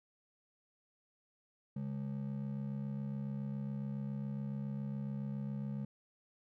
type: ring-modulated tone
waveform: triangle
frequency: 172.5 Hz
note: F3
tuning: 21 cents flat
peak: -32 dBFS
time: 1.76-5.85 s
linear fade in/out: 5 ms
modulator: 33.6 Hz
effects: none